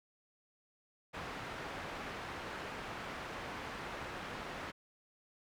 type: low-pass noise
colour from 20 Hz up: white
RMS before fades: -44 dBFS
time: 1.13-4.72 s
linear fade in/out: 20 ms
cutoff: 1700 Hz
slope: 12 dB/octave
effects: none